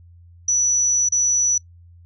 sine tone with dropouts, 5920 Hz, F#8, in tune, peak -15 dBFS, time 0.48-1.58 s, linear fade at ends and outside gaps 5 ms, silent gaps 1.089-1.121 s, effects noise-tail reverb RT60 0.1 s tail -23 dB re dry + added 86 Hz sine -44 dBFS peak until 2.05 s

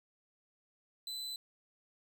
40% pulse tone, 4016 Hz, B7, 28 cents sharp, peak -38 dBFS, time 1.07-1.36 s, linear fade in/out 2 ms, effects none

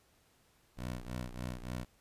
15% pulse ring-modulated tone, 61.3 Hz, B1, 12 cents flat, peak -30 dBFS, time 0.77-1.85 s, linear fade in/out 10 ms, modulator 32.4 Hz, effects pink hiss -69 dBFS RMS until 2 s + resampled to 32000 Hz

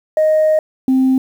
sine tone pair in turn, 622.3 / 261.6 Hz, D#5 / C4, 0 / 0 cents, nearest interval octave + minor third, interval 1500 cents, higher first, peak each -8 dBFS, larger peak neither, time 0.17-0.59 / 0.88-1.18 s, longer first, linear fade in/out 2 ms, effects tanh soft clip ceiling -7 dBFS + 7-bit

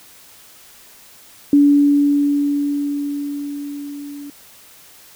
sine tone with level ramp, 287 Hz, D4, 40 cents flat, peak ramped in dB -7 to -30 dBFS, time 1.53-4.3 s, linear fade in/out 2 ms, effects white hiss -45 dBFS RMS until 5.15 s

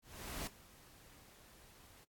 pink noise with ADSR envelope, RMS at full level -42 dBFS, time 0.02-2.05 s, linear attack 450 ms, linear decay 6 ms, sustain -19 dB, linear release 19 ms, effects noise-tail reverb RT60 0.1 s tail -20 dB re dry + AAC 64 kbps

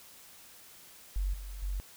sine tone with level steps, 47.2 Hz, F#1, 35 cents sharp, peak -28 / -39 / -31 dBFS, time 1.16-1.8 s, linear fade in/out 0 ms, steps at 1.33 / 1.62 s, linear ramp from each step 10 ms, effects white hiss -54 dBFS RMS until 1.96 s

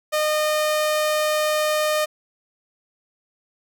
sawtooth tone, 611 Hz, D#5, 32 cents flat, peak -15 dBFS, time 0.12-2.06 s, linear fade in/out 20 ms, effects none

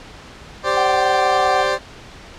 20% pulse chord, G suspended fourth, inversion none, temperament equal, 392 / 523.3 / 587.3 Hz, G4 / C5 / D5, 0 / 0 / 0 cents, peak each -19 / -15 / -15 dBFS, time 0.63-1.79 s, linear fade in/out 50 ms
sine tone with pitch glide, 760 to 753.9 Hz, F#5 to F#5, +46 to +32 cents, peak -17 dBFS, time 0.77-1.63 s, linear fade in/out 5 ms, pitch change -14 cents, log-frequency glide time 1.17-1.27 s
effects pink hiss -39 dBFS RMS until 2.38 s + low-pass 5000 Hz 12 dB/octave

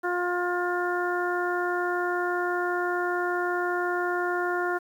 harmonic tone, 354.8 Hz, F4, 27 cents sharp, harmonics 1 / 2 / 3 / 4 / 5, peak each -28 / -31 / -34 / -30 / -37 dBFS, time 0.03-4.79 s, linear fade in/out 20 ms, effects 9-bit

